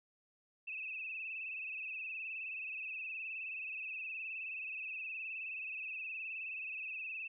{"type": "tone with vibrato", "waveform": "sine", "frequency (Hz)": 2592, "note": "E7", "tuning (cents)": -30, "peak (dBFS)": -40, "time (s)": [0.67, 7.28], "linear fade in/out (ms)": 10, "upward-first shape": "sine", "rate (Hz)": 19, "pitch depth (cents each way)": 65, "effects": []}